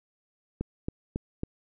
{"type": "click train", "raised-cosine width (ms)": 3, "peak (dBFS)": -17, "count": 4, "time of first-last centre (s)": [0.61, 1.434], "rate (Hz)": 3.64, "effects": []}